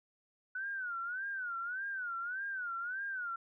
sine tone with vibrato, 1480 Hz, F#6, in tune, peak -36 dBFS, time 0.55-3.36 s, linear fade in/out 5 ms, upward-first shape sine, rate 1.7 Hz, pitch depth 150 cents each way, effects none

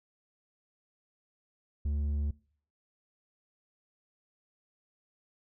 square tone with low-pass filter, 73.1 Hz, D2, 7 cents flat, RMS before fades -31 dBFS, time 1.85-2.31 s, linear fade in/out 5 ms, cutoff 160 Hz, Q 0.62, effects noise-tail reverb RT60 0.5 s tail -23 dB re dry

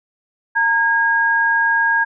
sine tone pair together, 919.3 / 1632 Hz, A#5 / G#6, -24 / -31 cents, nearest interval minor seventh, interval 993 cents, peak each -19 / -14 dBFS, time 0.55-2.05 s, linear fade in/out 20 ms, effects none

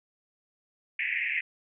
white band-pass noise, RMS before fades -30 dBFS, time 0.99-1.41 s, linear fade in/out 5 ms, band 1800 to 2600 Hz, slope 96 dB/octave, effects none

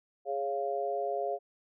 sine chord, Db major, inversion second, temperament equal with one note detuned, 415.3 / 554.4 / 695.6 Hz, Ab4 / Db5 / F5, 0 / 0 / -7 cents, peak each -35 / -35 / -33 dBFS, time 0.25-1.39 s, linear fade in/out 50 ms, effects none

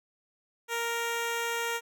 10% pulse tone, 466.2 Hz, A#4, in tune, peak -21 dBFS, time 0.68-1.81 s, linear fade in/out 50 ms, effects none

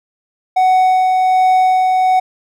triangle tone with tremolo, 745 Hz, F#5, 12 cents sharp, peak -6 dBFS, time 0.56-2.2 s, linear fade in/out 10 ms, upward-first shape sine, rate 1.3 Hz, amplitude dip 25%, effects none

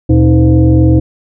sine tone with frequency modulation, 120 Hz, B2, 49 cents flat, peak -4 dBFS, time 0.09-1 s, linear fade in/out 10 ms, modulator 196 Hz, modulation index 1.3, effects none

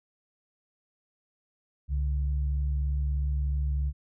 sine tone pair together, 68 / 144.84 Hz, C#2 / D3, -33 / -24 cents, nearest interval octave + minor second, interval 1309 cents, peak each -25 / -36 dBFS, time 1.88-3.93 s, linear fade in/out 50 ms, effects none

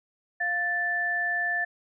sine tone pair together, 698.5 / 1760.1 Hz, F5 / A6, 0 / 0 cents, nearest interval octave + major third, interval 1600 cents, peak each -33 / -25 dBFS, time 0.4-1.65 s, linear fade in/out 10 ms, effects none

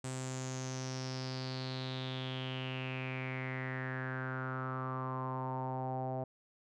sawtooth tone with low-pass filter sweep, 130 Hz, C3, 11 cents flat, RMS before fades -39 dBFS, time 0.04-6.24 s, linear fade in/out 5 ms, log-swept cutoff 8100 to 700 Hz, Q 6.5, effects none

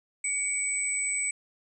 sine tone pair together, 2255 / 7997 Hz, C#7 / B8, +29 / +21 cents, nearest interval octave + minor seventh, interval 2192 cents, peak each -31 / -28 dBFS, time 0.24-1.31 s, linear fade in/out 5 ms, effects none

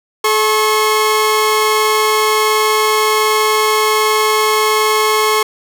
sawtooth tone pair together, 430.1 / 1085.9 Hz, A4 / C#6, -39 / -36 cents, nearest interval octave + major third, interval 1603 cents, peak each -10 dBFS, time 0.24-5.43 s, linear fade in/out 5 ms, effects none

